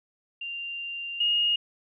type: tone pair in turn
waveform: sine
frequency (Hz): 2784 / 2857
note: F7 / F7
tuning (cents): -6 / +39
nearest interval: unison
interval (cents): 45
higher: second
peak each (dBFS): -32 / -21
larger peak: second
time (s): 0.41-1.2 / 1.2-1.56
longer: first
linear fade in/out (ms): 5
effects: none